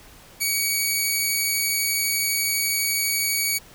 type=tone; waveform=10% pulse; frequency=2256 Hz; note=C#7; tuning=30 cents sharp; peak=-12 dBFS; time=0.4-3.59 s; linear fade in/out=20 ms; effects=pink hiss -48 dBFS RMS until 3.74 s

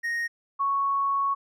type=tone pair in turn; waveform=triangle / sine; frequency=1864.7 / 1108.8 Hz; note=A#6 / C#6; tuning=0 / 0 cents; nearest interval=major sixth; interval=900 cents; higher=first; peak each=-24 / -22 dBFS; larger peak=second; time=0.03-0.28 / 0.59-1.35 s; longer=second; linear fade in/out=20 ms; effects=none

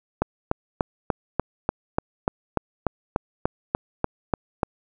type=click train; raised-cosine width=1 ms; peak=-6 dBFS; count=16; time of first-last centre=0.22-4.632 s; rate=3.4 Hz; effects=none

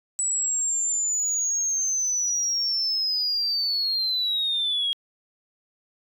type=linear sweep; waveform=sine; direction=down; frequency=7902 to 3260 Hz; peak=-21 dBFS; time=0.19-4.93 s; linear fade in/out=0 ms; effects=tanh soft clip ceiling -18 dBFS

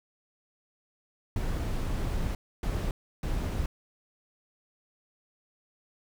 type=noise bursts at uneven times; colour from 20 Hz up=brown; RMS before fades=-30 dBFS; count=3; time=1.36-2.35 / 2.63-2.91 / 3.23-3.66 s; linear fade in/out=2 ms; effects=none

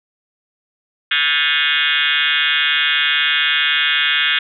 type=tone with frequency modulation; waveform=sine; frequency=2489 Hz; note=D#7; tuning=in tune; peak=-13 dBFS; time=1.11-4.39 s; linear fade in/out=5 ms; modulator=149 Hz; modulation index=7.1; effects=none

